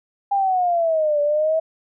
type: exponential two-way sweep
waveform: sine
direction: down then up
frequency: 809 to 580 to 648 Hz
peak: -16 dBFS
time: 0.31-1.6 s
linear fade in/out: 10 ms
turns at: 1.21 s
effects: none